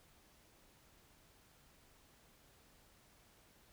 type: silence
effects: pink hiss -67 dBFS RMS until 3.72 s